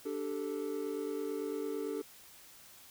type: chord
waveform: triangle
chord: D suspended fourth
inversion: none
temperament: just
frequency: 293.7 / 391.6 / 440.5 Hz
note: D4 / G4 / A4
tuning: 0 / -2 / +2 cents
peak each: -38 / -38 / -36 dBFS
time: 0.05-2.02 s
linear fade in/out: 10 ms
effects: white hiss -56 dBFS RMS until 2.9 s